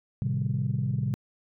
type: chord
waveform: sine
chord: A half-diminished seventh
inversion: none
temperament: equal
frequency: 110 / 130.81 / 155.56 / 196 Hz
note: A2 / C3 / Eb3 / G3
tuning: 0 / 0 / 0 / 0 cents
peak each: -30 / -27 / -33 / -33 dBFS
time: 0.22-1.14 s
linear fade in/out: 0 ms
effects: tanh soft clip ceiling -17 dBFS